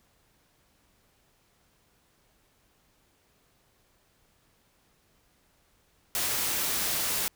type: noise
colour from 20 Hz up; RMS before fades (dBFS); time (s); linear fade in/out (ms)
white; -29; 6.15-7.28; 0
effects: pink hiss -67 dBFS RMS until 7.35 s